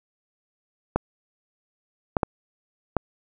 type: clicks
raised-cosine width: 1 ms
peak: -6 dBFS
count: 4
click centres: 0.96 / 2.168 / 2.232 / 2.967 s
effects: none